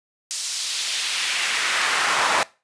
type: noise with high-pass filter sweep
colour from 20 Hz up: brown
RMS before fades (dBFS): -23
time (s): 0.31-2.43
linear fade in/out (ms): 0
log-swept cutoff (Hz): 5900 to 970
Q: 1.3
effects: noise-tail reverb RT60 0.3 s tail -21 dB re dry + resampled to 22050 Hz